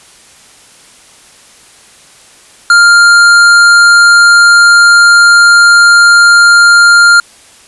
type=tone with tanh clipping; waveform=sine; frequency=1400 Hz; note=F6; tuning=4 cents sharp; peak=-3 dBFS; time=2.7-7.2 s; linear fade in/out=2 ms; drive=16 dB; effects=white hiss -39 dBFS RMS until 7.67 s + resampled to 24000 Hz